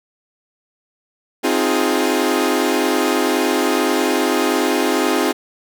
sawtooth chord, F minor seventh, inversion second, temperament equal with one note detuned, 261.6 / 311.1 / 352.9 / 415.3 Hz, C4 / Eb4 / F4 / Ab4, 0 / 0 / +18 / 0 cents, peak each -17 dBFS, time 1.43-5.33 s, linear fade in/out 20 ms, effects none

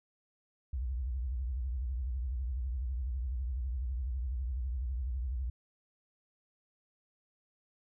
sine tone with vibrato, 63 Hz, B1, 35 cents sharp, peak -32 dBFS, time 0.73-5.5 s, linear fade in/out 5 ms, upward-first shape triangle, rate 12 Hz, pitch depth 230 cents each way, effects none

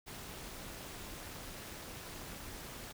pink noise with amplitude modulation, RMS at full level -44 dBFS, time 0.06-2.93 s, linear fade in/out 20 ms, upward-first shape sine, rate 277 Hz, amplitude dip 65%, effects none

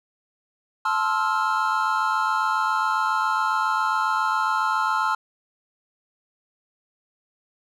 triangle chord, F major seventh, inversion first, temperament just, 873.1 / 1047.7 / 1309.6 / 1396.9 Hz, A5 / C6 / E6 / F6, -14 / +2 / -12 / 0 cents, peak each -24 dBFS, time 0.85-5.15 s, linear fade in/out 5 ms, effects none

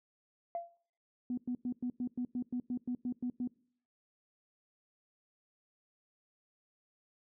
sine tone with exponential decay, 685 Hz, F5, 34 cents flat, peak -31 dBFS, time 0.55-0.77 s, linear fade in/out 1 ms, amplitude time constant 46 ms
sine tone bursts, 246.9 Hz, B3, in tune, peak -32 dBFS, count 13, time 1.3-3.475 s, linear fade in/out 2 ms, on 75 ms, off 100 ms
effects noise-tail reverb RT60 0.6 s tail -23 dB re dry + tanh soft clip ceiling -27 dBFS

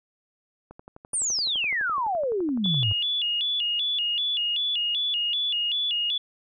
click train, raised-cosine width 1 ms, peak -29 dBFS, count 27, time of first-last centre 0.71-2.913 s, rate 11.8 Hz
sine exponential sweep, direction down, 9630 to 94.6 Hz, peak -23 dBFS, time 1.13-2.93 s, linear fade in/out 10 ms
sine tone with vibrato, 3139 Hz, G7, 2 cents sharp, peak -23 dBFS, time 2.64-6.18 s, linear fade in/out 5 ms, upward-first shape square, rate 2.6 Hz, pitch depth 160 cents each way
effects none

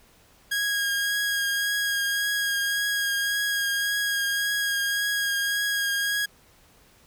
sawtooth tone with vibrato, 1639 Hz, G#6, 23 cents flat, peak -20 dBFS, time 0.51-6.26 s, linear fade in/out 10 ms, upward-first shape triangle, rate 1.8 Hz, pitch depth 19 cents each way, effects pink hiss -57 dBFS RMS until 7.06 s

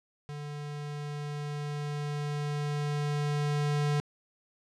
square tone with level ramp, 146.83 Hz, D3, in tune, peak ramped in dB -38 to -26 dBFS, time 0.29-4 s, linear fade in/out 0 ms, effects low-pass 7000 Hz 12 dB/octave

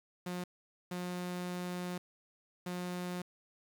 sawtooth tone bursts at uneven times, 178.9 Hz, F3, 42 cents sharp, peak -33 dBFS, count 3, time 0.26-0.44 / 0.91-1.98 / 2.66-3.22 s, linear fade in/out 5 ms, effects 10-bit

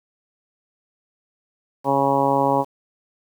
harmonic tone, 138.1 Hz, C#3, 6 cents flat, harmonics 1 / 2 / 3 / 4 / 5 / 6 / 7 / 8, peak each -29 / -24 / -26 / -22 / -28 / -22 / -22 / -30 dBFS, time 1.84-2.65 s, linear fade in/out 50 ms, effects 8-bit

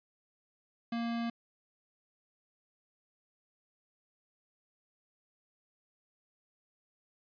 square tone, 233.1 Hz, A#3, in tune, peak -33 dBFS, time 0.92-1.3 s, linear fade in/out 5 ms, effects resampled to 11025 Hz

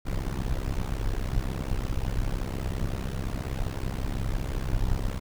brown noise with amplitude modulation, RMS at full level -25 dBFS, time 0.05-5.2 s, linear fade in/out 20 ms, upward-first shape sine, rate 65.6 Hz, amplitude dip 95%, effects none

